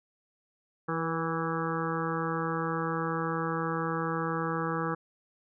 harmonic tone with a mistuned harmonic, 164.3 Hz, E3, 5 cents flat, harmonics 1 / 2 / 3 / 5 / 6 / 7 / 8 / 9 / 10, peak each -34 / -36 / -35 / -40 / -42 / -36 / -37 / -43 / -41 dBFS, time 0.88-4.95 s, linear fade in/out 10 ms, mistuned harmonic 3, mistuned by -27 cents, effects none

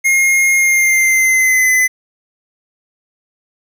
square tone with pitch glide, 2140 to 2023 Hz, C7 to B6, +38 to +41 cents, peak -10 dBFS, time 0.04-1.88 s, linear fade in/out 20 ms, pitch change -97 cents, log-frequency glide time 0.56-1.72 s, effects 8-bit

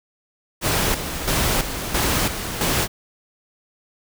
pink noise with tremolo, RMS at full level -20 dBFS, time 0.61-2.88 s, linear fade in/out 50 ms, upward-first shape square, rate 1.5 Hz, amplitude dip 60%, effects none

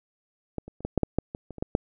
clicks, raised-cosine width 2 ms, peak -17 / -28 / -30 / -16 / -8 / -9 / -9 / -20 / -25 / -27 / -14 / -7 dBFS, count 12, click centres 0.583 / 0.68 / 0.806 / 0.85 / 0.977 / 1.033 / 1.186 / 1.349 / 1.507 / 1.583 / 1.625 / 1.751 s, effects none

